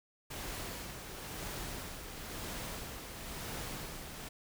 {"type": "noise with tremolo", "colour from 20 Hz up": "pink", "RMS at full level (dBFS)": -41, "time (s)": [0.3, 4.29], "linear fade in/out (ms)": 10, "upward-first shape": "sine", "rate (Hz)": 0.99, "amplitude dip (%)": 45, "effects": []}